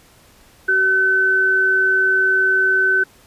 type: tone pair together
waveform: sine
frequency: 380 / 1520 Hz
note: F#4 / F#6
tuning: +46 / +46 cents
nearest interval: 2 octaves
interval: 2400 cents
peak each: -23 / -13 dBFS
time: 0.68-3.04 s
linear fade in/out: 10 ms
effects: pink hiss -50 dBFS RMS until 3.26 s + resampled to 32000 Hz